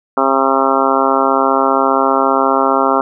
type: harmonic tone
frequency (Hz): 134.9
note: C#3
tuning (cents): -47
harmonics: 2 / 3 / 4 / 5 / 6 / 7 / 8 / 9 / 10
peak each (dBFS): -19 / -19 / -19 / -19 / -19 / -19 / -19 / -19 / -19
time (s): 0.17-3.01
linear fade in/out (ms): 2
effects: none